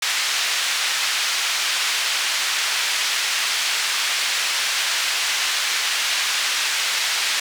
pink band-pass noise, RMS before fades -22 dBFS, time 0.02-7.4 s, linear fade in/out 5 ms, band 1900 to 6200 Hz, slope 12 dB/octave, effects none

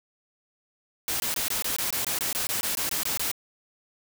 white noise bursts, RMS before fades -28 dBFS, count 16, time 1.08-3.315 s, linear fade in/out 0 ms, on 120 ms, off 21 ms, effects none

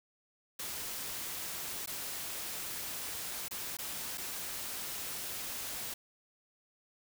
white noise with dropouts, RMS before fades -40 dBFS, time 0.59-5.94 s, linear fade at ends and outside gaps 5 ms, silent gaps 1.861-1.873 / 3.484-3.509 / 3.77-3.787 / 4.175-4.179 s, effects none

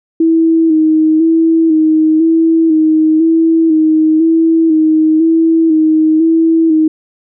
sine tone with vibrato, 320 Hz, D#4, 49 cents sharp, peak -6 dBFS, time 0.2-6.88 s, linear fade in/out 5 ms, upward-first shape square, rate 1 Hz, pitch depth 34 cents each way, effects none

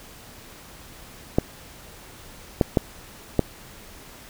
clicks, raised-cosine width 2 ms, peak -3 dBFS, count 4, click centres 1.385 / 2.612 / 2.772 / 3.393 s, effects pink hiss -45 dBFS RMS until 4.29 s

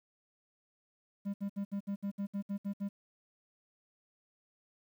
triangle tone bursts, 200 Hz, G3, 35 cents sharp, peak -31 dBFS, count 11, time 1.25-2.891 s, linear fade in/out 20 ms, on 91 ms, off 64 ms, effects 11-bit

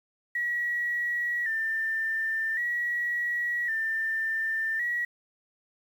sine tone with vibrato, 1853 Hz, A#6, 11 cents flat, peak -26 dBFS, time 0.35-5.05 s, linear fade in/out 5 ms, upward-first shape square, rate 0.45 Hz, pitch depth 61 cents each way, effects 9-bit

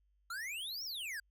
square exponential two-way sweep, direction up then down, 1325 to 5740 to 1539 Hz, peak -40 dBFS, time 0.3-1.2 s, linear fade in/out 5 ms, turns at 0.84 s, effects added 50 Hz sine -70 dBFS peak until 1.3 s

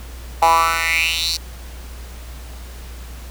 10% pulse tone with high-pass filter sweep, 164.81 Hz, E3, in tune, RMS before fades -17 dBFS, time 0.42-1.37 s, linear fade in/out 5 ms, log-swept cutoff 820 to 4800 Hz, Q 5.2, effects added 60 Hz sine -32 dBFS peak until 3.3 s + pink hiss -41 dBFS RMS until 3.3 s

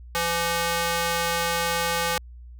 square tone with high-pass filter, 169.2 Hz, E3, 45 cents sharp, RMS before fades -25 dBFS, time 0.15-2.18 s, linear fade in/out 0 ms, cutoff 670 Hz, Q 0.59, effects added 60 Hz sine -40 dBFS peak until 2.59 s

